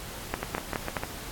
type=two click trains; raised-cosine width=0.5 ms; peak=-12 / -15 dBFS; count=4 / 5; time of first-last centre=0.34-0.968 / 0.43-1.035 s; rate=4.78 / 6.61 Hz; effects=pink hiss -40 dBFS RMS until 1.31 s + AAC 64 kbps

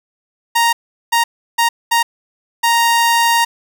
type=tone bursts at uneven times; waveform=sawtooth; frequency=932.3 Hz; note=A#5; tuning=in tune; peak=-7 dBFS; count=5; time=0.55-0.73 / 1.12-1.24 / 1.58-1.69 / 1.91-2.03 / 2.63-3.45 s; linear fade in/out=10 ms; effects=none

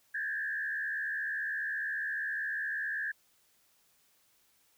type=tone with frequency modulation; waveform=sine; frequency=1693 Hz; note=G#6; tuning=33 cents sharp; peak=-32 dBFS; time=0.14-3.12 s; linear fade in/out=10 ms; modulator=74.5 Hz; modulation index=1.3; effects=white hiss -69 dBFS RMS until 4.77 s

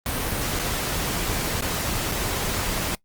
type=noise with dropouts; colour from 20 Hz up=pink; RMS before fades=-26 dBFS; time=0.06-2.95 s; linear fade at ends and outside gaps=1 ms; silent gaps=0.591-0.595 / 1.609-1.622 / 2.116-2.119 s; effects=noise-tail reverb RT60 0.1 s tail -22 dB re dry + Opus 32 kbps

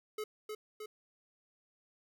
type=tone with echo; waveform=square; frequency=427.4 Hz; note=G#4; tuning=50 cents sharp; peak=-37 dBFS; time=0.18-0.24 s; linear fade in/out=5 ms; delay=310 ms; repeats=2; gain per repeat=-3 dB; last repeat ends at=0.86 s; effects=none

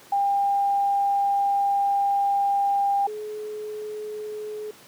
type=tone pair in turn; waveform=sine; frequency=800 / 425.3 Hz; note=G5 / G#4; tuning=+35 / +41 cents; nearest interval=major seventh; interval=1094 cents; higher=first; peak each=-19 / -30 dBFS; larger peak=first; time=0.12-3.07 / 3.07-4.71 s; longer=first; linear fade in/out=5 ms; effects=pink hiss -49 dBFS RMS until 4.87 s + high-pass 200 Hz 12 dB/octave

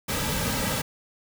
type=noise with comb filter; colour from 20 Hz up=pink; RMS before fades=-27 dBFS; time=0.08-0.82 s; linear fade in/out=10 ms; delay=2.8 ms; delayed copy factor=-0.65; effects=none

